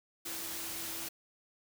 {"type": "tone in noise", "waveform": "sine", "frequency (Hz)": 329.6, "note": "E4", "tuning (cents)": 0, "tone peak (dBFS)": -51, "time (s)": [0.25, 1.09], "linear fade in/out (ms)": 10, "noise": "white", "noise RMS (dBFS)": -40, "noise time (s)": [0.25, 1.09], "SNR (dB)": -14, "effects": []}